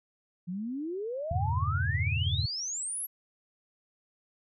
sine exponential sweep, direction up, 169.6 to 11830 Hz, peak -32 dBFS, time 0.47-3.07 s, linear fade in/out 20 ms
sine chord, E diminished seventh, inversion none, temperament equal, 82.41 / 98 / 116.54 / 138.59 Hz, E2 / G2 / Bb2 / Db3, 0 / 0 / 0 / 0 cents, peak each -31 / -31 / -34 / -35 dBFS, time 1.31-2.46 s, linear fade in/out 5 ms
effects none

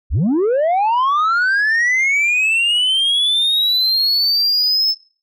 sine linear sweep, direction up, 40.08 to 5274 Hz, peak -10 dBFS, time 0.1-4.95 s, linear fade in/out 50 ms, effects noise-tail reverb RT60 0.4 s tail -22 dB re dry + tanh soft clip ceiling -12 dBFS

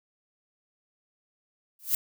violet noise with exponential growth, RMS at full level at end -20 dBFS, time 1.79-1.95 s, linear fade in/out 2 ms, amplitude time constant 34 ms, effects none

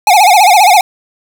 square tone with vibrato, 780 Hz, G5, 9 cents flat, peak -4 dBFS, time 0.07-0.81 s, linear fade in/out 2 ms, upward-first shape sine, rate 15 Hz, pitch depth 180 cents each way, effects 7-bit

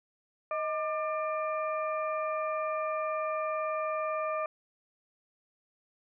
harmonic tone with a mistuned harmonic, 597 Hz, D5, 28 cents sharp, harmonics 1 / 2 / 3 / 4, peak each -32 / -33 / -47 / -43 dBFS, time 0.51-4.46 s, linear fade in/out 2 ms, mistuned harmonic 1, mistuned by +83 cents, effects none

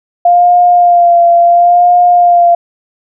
sine tone with vibrato, 698.5 Hz, F5, in tune, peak -3 dBFS, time 0.25-2.55 s, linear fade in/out 5 ms, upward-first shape sine, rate 0.72 Hz, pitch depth 28 cents each way, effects none

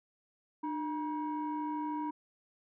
sine tone pair together, 301.1 / 956 Hz, D4 / A#5, +43 / +43 cents, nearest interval octave + minor sixth, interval 2000 cents, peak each -34 / -35 dBFS, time 0.63-2.11 s, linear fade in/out 10 ms, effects tanh soft clip ceiling -29 dBFS

